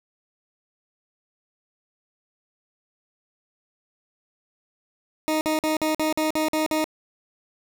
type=tone bursts; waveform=20% pulse; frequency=311.2 Hz; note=D#4; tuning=in tune; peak=-16 dBFS; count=9; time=5.28-6.842 s; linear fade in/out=0 ms; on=130 ms; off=49 ms; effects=none